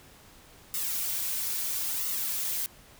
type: noise with flanger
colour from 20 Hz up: blue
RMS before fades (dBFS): -31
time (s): 0.74-2.66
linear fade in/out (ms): 0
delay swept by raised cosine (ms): 1.2 to 5.6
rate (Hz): 0.75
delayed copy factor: -0.7
effects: pink hiss -54 dBFS RMS until 2.99 s